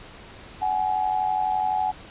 sine tone pair together, 751 / 843 Hz, F#5 / G#5, +26 / +26 cents, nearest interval major second, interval 200 cents, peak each -24 dBFS, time 0.61-1.92 s, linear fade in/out 20 ms, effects pink hiss -44 dBFS RMS until 2.1 s + resampled to 8000 Hz

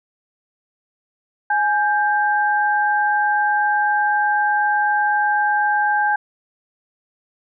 sine tone pair together, 835 / 1578 Hz, G#5 / G6, +9 / +11 cents, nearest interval major seventh, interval 1102 cents, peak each -17 / -19 dBFS, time 1.5-6.16 s, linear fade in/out 5 ms, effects none

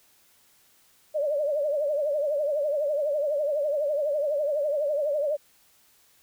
sine tone with vibrato, 587 Hz, D5, 1 cent flat, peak -23 dBFS, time 1.14-5.37 s, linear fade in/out 20 ms, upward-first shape triangle, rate 12 Hz, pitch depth 120 cents each way, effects white hiss -61 dBFS RMS until 6.22 s

